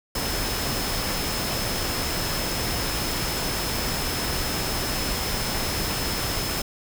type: tone in noise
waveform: sine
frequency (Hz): 5200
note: E8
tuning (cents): -24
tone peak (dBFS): -33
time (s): 0.15-6.62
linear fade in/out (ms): 5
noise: pink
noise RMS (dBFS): -27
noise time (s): 0.15-6.62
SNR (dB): -9
effects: none